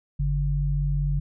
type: tone pair together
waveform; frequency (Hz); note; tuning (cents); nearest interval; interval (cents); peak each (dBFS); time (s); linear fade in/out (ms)
sine; 47.79 / 143.2; G1 / D3; -43 / -43; octave + perfect fifth; 1900; -24; 0.19-1.2; 10
effects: none